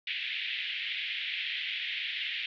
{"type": "band-pass noise", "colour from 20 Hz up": "white", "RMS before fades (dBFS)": -35, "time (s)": [0.07, 2.46], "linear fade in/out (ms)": 2, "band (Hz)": [1900, 3500], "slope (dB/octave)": 48, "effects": []}